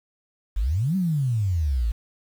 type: exponential two-way sweep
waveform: sine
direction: up then down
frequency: 43.47 to 196 to 52.1 Hz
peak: -20 dBFS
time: 0.56-1.92 s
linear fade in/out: 10 ms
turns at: 0.96 s
effects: 8-bit